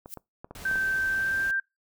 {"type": "noise with exponential growth", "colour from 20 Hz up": "violet", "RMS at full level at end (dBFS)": -34, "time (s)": [0.05, 0.14], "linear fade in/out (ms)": 0, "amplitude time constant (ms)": 19}
{"type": "clicks", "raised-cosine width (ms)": 1, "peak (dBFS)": -26, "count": 6, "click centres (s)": [0.059, 0.173, 0.445, 0.51, 0.713, 0.757]}
{"type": "noise", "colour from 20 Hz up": "pink", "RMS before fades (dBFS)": -43, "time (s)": [0.55, 1.51], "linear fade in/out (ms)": 2}
{"type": "tone with pitch glide", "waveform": "sine", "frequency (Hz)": [1554, 1577.5], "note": ["G6", "G6"], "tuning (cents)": [-16, 10], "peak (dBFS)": -24, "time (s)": [0.65, 1.6], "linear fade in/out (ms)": 5, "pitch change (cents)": 26, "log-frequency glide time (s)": [1.03, 1.44]}
{"effects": ["noise-tail reverb RT60 0.2 s tail -24 dB re dry"]}